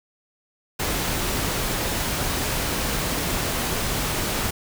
pink noise, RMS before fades -25 dBFS, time 0.79-4.51 s, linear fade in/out 10 ms, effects none

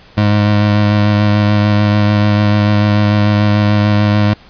25% pulse tone with vibrato, 104.1 Hz, G#2, 5 cents sharp, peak -5 dBFS, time 0.17-4.34 s, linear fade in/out 10 ms, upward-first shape sine, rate 6.8 Hz, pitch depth 16 cents each way, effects pink hiss -42 dBFS RMS until 4.49 s + resampled to 11025 Hz

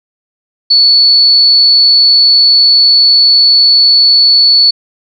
sine tone, 4436 Hz, C#8, in tune, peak -3 dBFS, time 0.7-4.71 s, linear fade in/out 10 ms, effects none

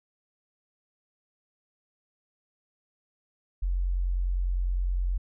sine tone, 44.9 Hz, F1, 49 cents sharp, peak -24 dBFS, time 3.62-5.18 s, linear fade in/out 10 ms, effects none

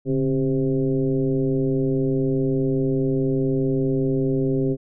sine tone with frequency modulation, 268.4 Hz, C4, 44 cents sharp, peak -18 dBFS, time 0.05-4.77 s, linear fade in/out 50 ms, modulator 128 Hz, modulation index 1.4, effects none

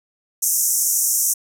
pink band-pass noise, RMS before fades -19 dBFS, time 0.42-1.34 s, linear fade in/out 10 ms, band 5700 to 15000 Hz, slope 96 dB/octave, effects none

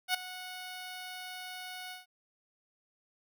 10% pulse tone with ADSR envelope, 735 Hz, F#5, 12 cents flat, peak -17 dBFS, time 0.08-2.06 s, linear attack 63 ms, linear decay 7 ms, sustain -16 dB, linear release 150 ms, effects none

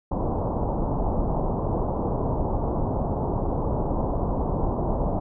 pink low-pass noise, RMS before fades -25 dBFS, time 0.11-5.2 s, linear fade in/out 10 ms, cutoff 990 Hz, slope 48 dB/octave, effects none

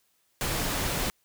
pink noise, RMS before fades -29 dBFS, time 0.41-1.1 s, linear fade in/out 0 ms, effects white hiss -70 dBFS RMS until 1.24 s

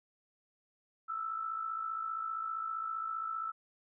sine tone with amplitude modulation, 1318.5 Hz, E6, in tune, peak -32 dBFS, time 1.08-3.52 s, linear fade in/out 20 ms, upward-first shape sine, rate 55.2 Hz, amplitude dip 60%, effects none

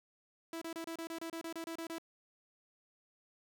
sawtooth tone bursts, 329.6 Hz, E4, in tune, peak -36 dBFS, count 13, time 0.53-1.983 s, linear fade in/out 2 ms, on 85 ms, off 29 ms, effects 11-bit

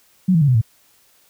sine tone with pitch steps, 185 / 162.92 / 143.48 / 126.36 / 111.28 Hz, F#3 / E3 / D3 / B2 / A2, 0 / -20 / -40 / +40 / +20 cents, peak -11 dBFS, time 0.28-0.615 s, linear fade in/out 10 ms, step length 67 ms, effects white hiss -56 dBFS RMS until 1.29 s

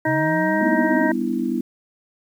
harmonic tone, 314 Hz, D#4, 16 cents sharp, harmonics 1 / 2 / 3 / 5 / 6, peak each -22 / -23 / -25 / -27 / -26 dBFS, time 0.05-1.12 s, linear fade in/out 5 ms
sine linear sweep, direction up, 126.6 to 279.8 Hz, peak -24 dBFS, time 0.06-1.1 s, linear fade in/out 20 ms
sine chord, E minor seventh, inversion first, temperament just, 197.78 / 247.2 / 296.7 / 329.6 Hz, G3 / B3 / D4 / E4, +16 / +2 / +18 / 0 cents, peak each -28 / -23 / -29 / -25 dBFS, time 0.61-1.61 s, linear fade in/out 5 ms
effects 8-bit

